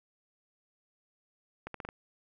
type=accelerating click train; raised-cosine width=0.5 ms; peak=-24 dBFS; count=5; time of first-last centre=1.67-1.889 s; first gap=73 ms; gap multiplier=0.81; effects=none